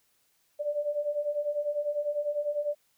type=beating tone pair; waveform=sine; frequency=580 / 590 Hz; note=D5 / D5; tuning=-22 / +8 cents; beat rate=10 Hz; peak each=-33 / -29 dBFS; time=0.59-2.75 s; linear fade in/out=20 ms; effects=white hiss -70 dBFS RMS until 2.97 s